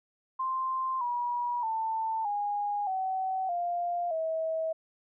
sine tone with pitch steps, 1046.5 / 965.2 / 890.2 / 821.1 / 757.3 / 698.5 / 644.2 Hz, C6 / B5 / A5 / G#5 / F#5 / F5 / E5, 0 / -40 / +20 / -20 / +40 / 0 / -40 cents, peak -28 dBFS, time 0.39-4.73 s, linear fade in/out 10 ms, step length 620 ms, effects none

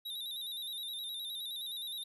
square tone with vibrato, 3729 Hz, A#7, in tune, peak -39 dBFS, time 0.05-2.04 s, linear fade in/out 10 ms, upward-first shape square, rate 9.6 Hz, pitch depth 59 cents each way, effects none

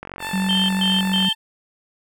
click train, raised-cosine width 0.5 ms, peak -17 dBFS, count 57, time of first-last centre 0.03-1.247 s, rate 46 Hz
15% pulse tone with vibrato, 885 Hz, A5, 10 cents sharp, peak -20 dBFS, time 0.19-1.35 s, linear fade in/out 50 ms, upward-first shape square, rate 14 Hz, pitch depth 16 cents each way
sine tone, 189.7 Hz, F#3, 43 cents sharp, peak -19 dBFS, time 0.33-1.29 s, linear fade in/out 5 ms
sine tone bursts, 3136 Hz, G7, in tune, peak -18 dBFS, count 3, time 0.49-1.33 s, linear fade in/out 5 ms, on 200 ms, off 120 ms
effects none

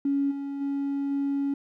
triangle tone with level steps, 279.4 Hz, C#4, 14 cents sharp, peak -18 / -28 / -23 / -21 dBFS, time 0.05-1.54 s, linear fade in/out 5 ms, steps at 0.3 / 0.6 / 1.1 s, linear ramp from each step 20 ms, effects tanh soft clip ceiling -20 dBFS

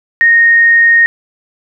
sine tone, 1856 Hz, A#6, 8 cents flat, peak -4 dBFS, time 0.21-1.06 s, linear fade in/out 0 ms, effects none

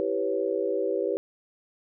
sine chord, C# half-diminished seventh, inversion first, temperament equal, 329.6 / 392 / 493.9 / 554.4 Hz, E4 / G4 / B4 / C#5, 0 / 0 / 0 / 0 cents, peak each -33 / -28 / -29 / -31 dBFS, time 0-1.17 s, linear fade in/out 0 ms, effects none

